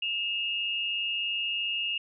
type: tone pair together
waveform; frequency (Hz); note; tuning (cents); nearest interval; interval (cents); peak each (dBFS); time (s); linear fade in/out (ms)
sine; 2635 / 2838; E7 / F7; -1 / +27; minor second; 128; -33 / -29; 0.02-1.98; 5
effects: none